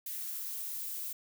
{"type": "noise with high-pass filter sweep", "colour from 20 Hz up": "violet", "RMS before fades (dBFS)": -39, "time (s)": [0.06, 1.13], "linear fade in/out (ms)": 5, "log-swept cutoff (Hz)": [1900, 380], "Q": 1.8, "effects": []}